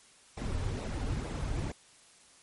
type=noise with flanger; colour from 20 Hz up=brown; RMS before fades=-34 dBFS; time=0.37-1.72 s; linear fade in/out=5 ms; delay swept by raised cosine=0.62 to 6.02 ms; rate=2.2 Hz; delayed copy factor=-0.6; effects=white hiss -59 dBFS RMS until 2.42 s + MP3 48 kbps